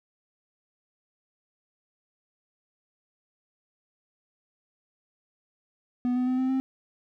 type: tone with pitch steps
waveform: triangle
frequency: 247.1 / 251.1 / 255.2 / 259.4 / 263.6 Hz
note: B3 / B3 / C4 / C4 / C4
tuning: +1 / +29 / -43 / -15 / +13 cents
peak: -21 dBFS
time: 6.05-6.6 s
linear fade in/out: 0 ms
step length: 110 ms
effects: none